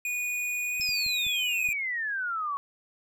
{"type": "tone with pitch glide", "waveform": "square", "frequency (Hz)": [2462, 2476], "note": ["D#7", "D#7"], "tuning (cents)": [-19, -9], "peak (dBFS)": -29, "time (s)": [0.05, 1.73], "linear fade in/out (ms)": 2, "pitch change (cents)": 10, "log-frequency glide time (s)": [0.67, 0.77]}
{"type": "clicks", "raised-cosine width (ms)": 5, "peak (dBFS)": -35, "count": 5, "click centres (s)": [0.799, 0.891, 1.064, 1.266, 1.688]}
{"type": "exponential sweep", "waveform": "sine", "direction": "down", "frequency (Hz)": [5274, 1100], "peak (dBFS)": -28, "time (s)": [0.81, 2.57], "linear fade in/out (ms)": 0}
{"effects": []}